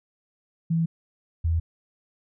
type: tone pair in turn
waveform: sine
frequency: 164.81 / 82.41 Hz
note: E3 / E2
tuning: 0 / 0 cents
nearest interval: octave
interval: 1200 cents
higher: first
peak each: -20 dBFS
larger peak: neither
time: 0.7-0.86 / 1.44-1.6 s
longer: neither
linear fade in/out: 10 ms
effects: none